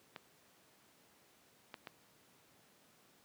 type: clicks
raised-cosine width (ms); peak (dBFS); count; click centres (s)
0.3; -29; 3; 0.162 / 1.742 / 1.872
effects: pink hiss -67 dBFS RMS until 3.24 s + high-pass 150 Hz 12 dB/octave